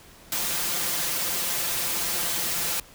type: noise with comb filter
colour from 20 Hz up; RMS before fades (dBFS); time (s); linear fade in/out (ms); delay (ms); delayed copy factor
white; -27; 0.32-2.8; 2; 5.8; +0.7
effects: pink hiss -50 dBFS RMS until 2.94 s